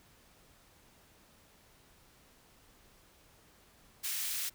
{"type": "high-pass noise", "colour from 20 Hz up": "white", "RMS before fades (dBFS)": -36, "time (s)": [4.03, 4.5], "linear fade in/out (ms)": 20, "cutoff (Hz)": 1900, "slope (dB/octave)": 12, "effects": ["pink hiss -63 dBFS RMS until 4.54 s"]}